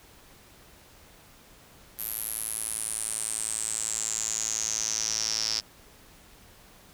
square tone with band-pass filter sweep, 55 Hz, A1, in tune, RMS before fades -31 dBFS, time 1.98-5.61 s, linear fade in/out 20 ms, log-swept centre 12000 to 5200 Hz, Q 8.6, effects pink hiss -54 dBFS RMS until 6.93 s

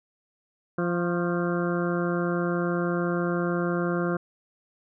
harmonic tone with a mistuned harmonic, 173.9 Hz, F3, 7 cents flat, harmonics 1 / 2 / 3 / 4 / 6 / 7 / 8 / 9, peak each -27 / -28 / -32 / -37 / -38 / -38 / -35 / -40 dBFS, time 0.78-4.17 s, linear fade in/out 5 ms, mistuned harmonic 6, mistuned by +49 cents, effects none

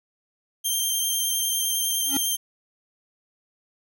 10% pulse tone with vibrato, 3163 Hz, G7, 15 cents sharp, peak -15 dBFS, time 0.64-2.37 s, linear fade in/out 20 ms, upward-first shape triangle, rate 9.9 Hz, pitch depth 16 cents each way
square tone with exponential growth, 277.2 Hz, C#4, in tune, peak -22 dBFS, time 2.03-2.17 s, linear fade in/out 2 ms, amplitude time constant 30 ms
effects none

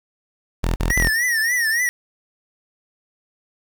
sawtooth tone bursts, 41.9 Hz, E1, 29 cents sharp, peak -14 dBFS, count 3, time 0.63-1.094 s, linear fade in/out 10 ms, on 130 ms, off 37 ms
square tone with vibrato, 1864.7 Hz, A#6, in tune, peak -18 dBFS, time 0.9-1.89 s, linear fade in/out 0 ms, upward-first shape triangle, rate 3.5 Hz, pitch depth 140 cents each way
effects 7-bit

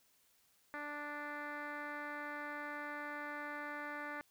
10% pulse tone with low-pass filter, 293.7 Hz, D4, in tune, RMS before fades -44 dBFS, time 0.74-4.21 s, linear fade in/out 0 ms, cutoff 1900 Hz, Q 2.6, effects white hiss -72 dBFS RMS until 4.3 s

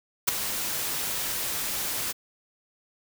white noise with ADSR envelope, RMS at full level -18 dBFS, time 0.27-2.13 s, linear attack 18 ms, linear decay 4 ms, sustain -12 dB, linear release 22 ms, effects none

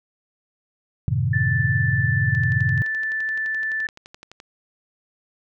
sine chord, F# diminished seventh, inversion none, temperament equal, 92.5 / 110 / 130.81 / 155.56 Hz, F#2 / A2 / C3 / Eb3, 0 / 0 / 0 / 0 cents, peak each -26 / -23 / -22 / -27 dBFS, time 1.08-2.82 s, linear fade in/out 0 ms
sine tone, 1760 Hz, A6, in tune, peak -22 dBFS, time 1.33-3.87 s, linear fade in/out 5 ms
click train, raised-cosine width 0.2 ms, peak -24 dBFS, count 25, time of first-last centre 2.35-4.401 s, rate 11.7 Hz
effects none

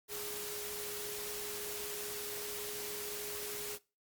sine tone in noise, 415.3 Hz, G#4, in tune, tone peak -45 dBFS, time 0.08-3.79 s, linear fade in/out 50 ms, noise white, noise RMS -42 dBFS, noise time 0.08-3.79 s, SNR -6 dB, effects noise-tail reverb RT60 0.3 s tail -22 dB re dry + Opus 48 kbps

